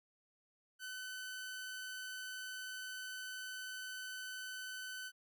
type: tone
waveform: sawtooth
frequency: 1513 Hz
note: F#6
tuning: 38 cents sharp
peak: -40 dBFS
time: 0.79-5.12 s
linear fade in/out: 50 ms
effects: none

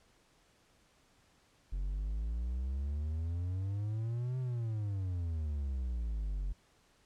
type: exponential two-way sweep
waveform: triangle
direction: up then down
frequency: 44.74 to 129.9 to 44.74 Hz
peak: -31 dBFS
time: 1.72-6.53 s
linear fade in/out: 10 ms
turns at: 4.39 s
effects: pink hiss -68 dBFS RMS until 7.05 s + low-pass 9000 Hz 12 dB/octave

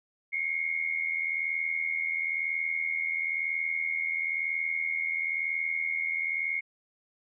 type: tone pair together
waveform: sine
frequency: 2147 / 2228 Hz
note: C7 / C#7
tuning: +44 / +8 cents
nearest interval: minor second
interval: 64 cents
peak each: -29 / -33 dBFS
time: 0.32-6.61 s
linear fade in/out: 20 ms
effects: none

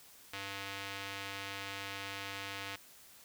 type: tone with band-pass filter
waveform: square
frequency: 98.5 Hz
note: G2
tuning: 9 cents sharp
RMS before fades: -43 dBFS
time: 0.33-2.76 s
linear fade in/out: 5 ms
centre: 2700 Hz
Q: 1.1
effects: white hiss -58 dBFS RMS until 3.24 s

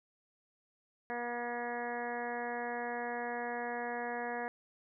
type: harmonic tone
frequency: 240 Hz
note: B3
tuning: 49 cents flat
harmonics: 1 / 2 / 3 / 4 / 5 / 6 / 7 / 8 / 9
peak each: -45 / -41 / -40 / -45 / -51 / -52 / -43 / -47 / -52 dBFS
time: 1.1-4.48 s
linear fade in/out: 0 ms
effects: none

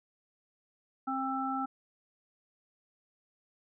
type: harmonic tone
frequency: 265.6 Hz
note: C4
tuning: 26 cents sharp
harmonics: 1 / 3 / 5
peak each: -35 / -35 / -35 dBFS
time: 1.07-1.66 s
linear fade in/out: 10 ms
effects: none

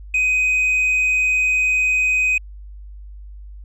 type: tone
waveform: sine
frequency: 2509 Hz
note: D#7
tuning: 14 cents sharp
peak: -12 dBFS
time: 0.14-2.38 s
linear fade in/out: 5 ms
effects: tanh soft clip ceiling -14 dBFS + added 50 Hz sine -34 dBFS peak until 3.64 s

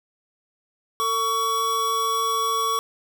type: tone pair together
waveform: square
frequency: 450.9 / 1126.7 Hz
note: A4 / C#6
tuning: +42 / +28 cents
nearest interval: octave + major third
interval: 1586 cents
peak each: -31 / -22 dBFS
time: 1-2.79 s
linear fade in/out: 0 ms
effects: none

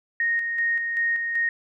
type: tone with tremolo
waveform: sine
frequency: 1860 Hz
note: A#6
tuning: 4 cents flat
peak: -20 dBFS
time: 0.2-1.49 s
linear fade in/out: 2 ms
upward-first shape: square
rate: 2.6 Hz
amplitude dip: 40%
effects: none

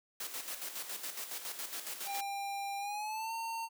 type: noise with tremolo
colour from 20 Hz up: white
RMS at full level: -40 dBFS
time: 0.2-2.21 s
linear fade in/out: 5 ms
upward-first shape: square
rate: 7.2 Hz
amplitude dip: 55%
type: tone with pitch glide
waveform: square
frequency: 797 to 910.2 Hz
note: G5 to A#5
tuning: +28 to -42 cents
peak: -37 dBFS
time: 2.05-3.69 s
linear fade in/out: 50 ms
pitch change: +230 cents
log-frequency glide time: 2.78-3.33 s
effects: high-pass 300 Hz 12 dB/octave

